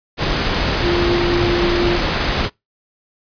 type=tone in noise; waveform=sine; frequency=348.1 Hz; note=F4; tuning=6 cents flat; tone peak=-16 dBFS; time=0.82-2 s; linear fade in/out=50 ms; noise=pink; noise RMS=-18 dBFS; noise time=0.17-2.5 s; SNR=-1 dB; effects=noise-tail reverb RT60 0.2 s tail -25 dB re dry + resampled to 11025 Hz